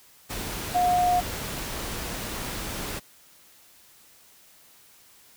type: tone in noise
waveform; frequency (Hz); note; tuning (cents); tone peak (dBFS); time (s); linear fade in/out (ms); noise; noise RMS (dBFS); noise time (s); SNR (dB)
sine; 717; F5; +45; -19; 0.74-1.21; 20; pink; -33; 0.29-3; +11
effects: white hiss -55 dBFS RMS until 5.36 s